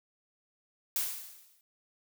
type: noise with exponential decay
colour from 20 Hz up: blue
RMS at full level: -29 dBFS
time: 0.96-1.61 s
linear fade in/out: 1 ms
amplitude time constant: 140 ms
effects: none